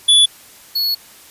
square tone pair in turn, 3440 / 4377 Hz, A7 / C#8, -40 / -23 cents, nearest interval major third, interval 417 cents, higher second, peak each -8 / -16 dBFS, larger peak first, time 0.08-0.26 / 0.75-0.95 s, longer second, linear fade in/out 10 ms, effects white hiss -43 dBFS RMS until 1.3 s + resampled to 32000 Hz

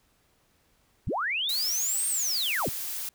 sine linear two-way sweep, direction up then down, 31.03 to 8800 to 31.03 Hz, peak -26 dBFS, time 1.07-2.69 s, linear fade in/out 0 ms, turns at 2.07 s
blue noise, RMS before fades -34 dBFS, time 1.49-3.09 s, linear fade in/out 2 ms
effects pink hiss -67 dBFS RMS until 3.14 s

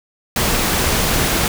pink noise, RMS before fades -17 dBFS, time 0.36-1.48 s, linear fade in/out 2 ms, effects none

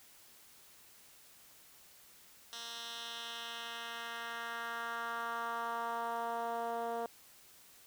10% pulse tone with band-pass filter sweep, 232.6 Hz, A#3, 4 cents flat, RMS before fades -40 dBFS, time 2.53-7.06 s, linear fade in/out 0 ms, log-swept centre 4500 to 580 Hz, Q 1.7, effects white hiss -60 dBFS RMS until 7.86 s

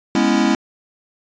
square chord, C# minor seventh, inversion second, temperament equal, 207.7 / 246.9 / 277.2 / 329.6 Hz, G#3 / B3 / C#4 / E4, 0 / 0 / 0 / 0 cents, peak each -20 dBFS, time 0.15-0.55 s, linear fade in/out 2 ms, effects resampled to 16000 Hz

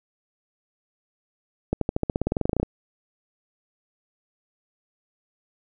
accelerating click train, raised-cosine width 2 ms, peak -9 dBFS, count 18, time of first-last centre 1.73-2.63 s, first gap 83 ms, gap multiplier 0.94, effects none

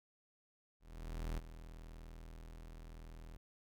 40% pulse tone with ADSR envelope, 40.59 Hz, E1, 26 cents flat, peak -36 dBFS, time 0.8-3.37 s, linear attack 580 ms, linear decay 16 ms, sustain -13 dB, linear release 5 ms, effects none

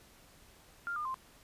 sine tone with pitch steps, 1396.9 / 1209.1 / 1046.5 Hz, F6 / D#6 / C6, 0 / -50 / 0 cents, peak -34 dBFS, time 0.87-1.143 s, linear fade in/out 0 ms, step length 91 ms, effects pink hiss -60 dBFS RMS until 1.43 s + resampled to 32000 Hz

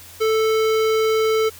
square tone with notch filter, 440 Hz, A4, in tune, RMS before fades -18 dBFS, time 0.2-1.5 s, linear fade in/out 20 ms, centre 9700 Hz, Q 0.66, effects added 86 Hz sine -48 dBFS peak until 1.59 s + white hiss -42 dBFS RMS until 1.59 s

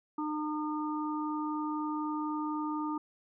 harmonic tone, 304 Hz, D#4, 40 cents flat, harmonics 1 / 3 / 4, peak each -33 / -38 / -39 dBFS, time 0.18-2.98 s, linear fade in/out 5 ms, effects none

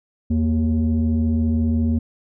sine tone pair together, 82.48 / 233.1 Hz, E2 / A#3, +2 / 0 cents, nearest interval octave + tritone, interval 1798 cents, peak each -17 / -17 dBFS, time 0.3-1.99 s, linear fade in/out 10 ms, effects tanh soft clip ceiling -13 dBFS

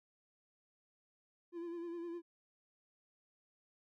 triangle tone with vibrato, 341.2 Hz, F4, 40 cents flat, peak -39 dBFS, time 1.52-2.22 s, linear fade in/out 50 ms, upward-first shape sine, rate 9.8 Hz, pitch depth 41 cents each way, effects none

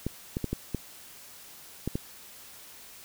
clicks, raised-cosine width 3 ms, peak -16 dBFS, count 7, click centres 0.066 / 0.369 / 0.443 / 0.53 / 0.747 / 1.876 / 1.955 s, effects white hiss -49 dBFS RMS until 3.04 s

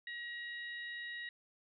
harmonic tone, 951 Hz, A#5, 34 cents sharp, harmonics 2 / 3 / 4, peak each -42 / -55 / -50 dBFS, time 0.07-1.29 s, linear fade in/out 2 ms, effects none

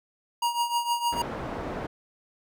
square tone with tremolo, 948 Hz, A#5, 29 cents sharp, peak -22 dBFS, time 0.42-1.22 s, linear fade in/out 5 ms, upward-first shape triangle, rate 6.5 Hz, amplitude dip 80%
white low-pass noise, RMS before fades -34 dBFS, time 1.12-1.87 s, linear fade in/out 10 ms, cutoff 780 Hz, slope 12 dB/octave
effects none

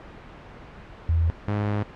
sine / sawtooth tone pair in turn, 82.5 / 103.73 Hz, E2 / G#2, +2 / -2 cents, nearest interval major third, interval 396 cents, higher second, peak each -18 / -19 dBFS, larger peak first, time 1.09-1.3 / 1.48-1.83 s, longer second, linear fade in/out 0 ms, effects pink hiss -43 dBFS RMS until 1.95 s + low-pass 2000 Hz 12 dB/octave

